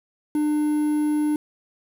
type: tone with quantisation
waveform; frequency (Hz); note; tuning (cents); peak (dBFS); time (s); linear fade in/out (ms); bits
triangle; 300; D4; +37; -17; 0.35-1.36; 2; 7
effects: none